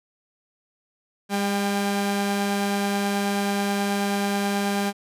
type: tone pair together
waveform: sawtooth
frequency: 201.4 / 796.3 Hz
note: G3 / G5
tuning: +47 / +27 cents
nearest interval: 2 octaves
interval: 2380 cents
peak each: -19 / -25 dBFS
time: 1.29-4.93 s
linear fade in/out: 50 ms
effects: resampled to 32000 Hz